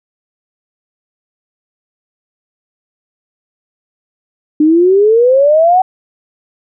sine exponential sweep, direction up, 297.3 to 762 Hz, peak -5 dBFS, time 4.6-5.82 s, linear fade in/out 5 ms, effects none

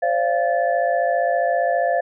sine tone cluster, 525 / 580 / 692 / 1740 Hz, C5 / D5 / F5 / A6, +6 / -22 / -16 / -20 cents, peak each -23 / -24 / -19 / -28 dBFS, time 0.02-2.01 s, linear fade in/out 10 ms, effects none

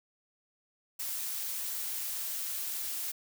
blue noise, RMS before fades -36 dBFS, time 0.99-3.12 s, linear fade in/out 10 ms, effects none

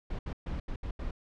brown noise bursts at uneven times, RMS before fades -35 dBFS, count 6, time 0.1-0.19 / 0.26-0.33 / 0.46-0.6 / 0.68-0.76 / 0.83-0.91 / 0.99-1.11 s, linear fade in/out 5 ms, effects low-pass 4000 Hz 12 dB/octave

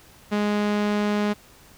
sawtooth tone with low-pass filter, 207.7 Hz, G#3, in tune, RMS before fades -23 dBFS, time 0.31-1.34 s, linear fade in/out 20 ms, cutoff 4500 Hz, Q 0.58, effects pink hiss -51 dBFS RMS until 1.77 s

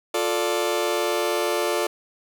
sawtooth chord, D minor, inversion first, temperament just, 352.4 / 440.5 / 587.3 Hz, F4 / A4 / D5, +16 / +2 / 0 cents, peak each -22 dBFS, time 0.14-1.87 s, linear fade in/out 5 ms, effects none

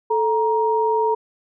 sine tone pair together, 438.7 / 939.8 Hz, A4 / A#5, -5 / +14 cents, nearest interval octave + minor second, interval 1319 cents, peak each -19 dBFS, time 0.1-1.15 s, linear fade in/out 10 ms, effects none

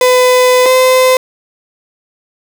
35% pulse tone pair in turn, 503 / 513.6 Hz, B4 / C5, +32 / -32 cents, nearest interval unison, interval 36 cents, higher second, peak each -4 dBFS, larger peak neither, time 0.01-0.66 / 0.66-1.17 s, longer first, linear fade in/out 2 ms, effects none

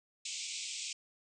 white band-pass noise, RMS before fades -41 dBFS, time 0.25-0.93 s, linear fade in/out 5 ms, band 2200 to 8200 Hz, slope 96 dB/octave, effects none

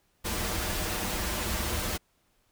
pink noise with comb filter, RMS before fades -31 dBFS, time 0.24-1.98 s, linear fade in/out 20 ms, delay 7.3 ms, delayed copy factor -0.7, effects pink hiss -70 dBFS RMS until 2.51 s

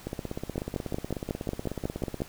two click trains, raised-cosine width 2 ms, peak -15 / -19 dBFS, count 10 / 36, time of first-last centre 0.58-2.219 / 0.07-2.204 s, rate 5.49 / 16.4 Hz, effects pink hiss -49 dBFS RMS until 2.28 s

